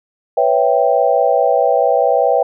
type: chord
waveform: sine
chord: C# half-diminished seventh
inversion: third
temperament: equal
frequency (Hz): 493.9 / 554.4 / 659.3 / 784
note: B4 / C#5 / E5 / G5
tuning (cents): 0 / 0 / 0 / 0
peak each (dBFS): -16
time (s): 0.37-2.43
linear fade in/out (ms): 5
effects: none